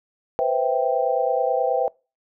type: chord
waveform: sine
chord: C major seventh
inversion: third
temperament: equal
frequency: 493.9 / 523.3 / 659.3 / 784 Hz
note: B4 / C5 / E5 / G5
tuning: 0 / 0 / 0 / 0 cents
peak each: -24 dBFS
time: 0.39-1.88 s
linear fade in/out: 0 ms
effects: noise-tail reverb RT60 0.3 s tail -25 dB re dry